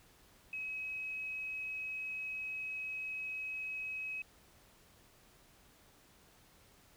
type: tone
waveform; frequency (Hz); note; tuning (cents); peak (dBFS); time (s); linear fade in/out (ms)
sine; 2551; D#7; +43; -38; 0.53-4.22; 2
effects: pink hiss -64 dBFS RMS until 6.96 s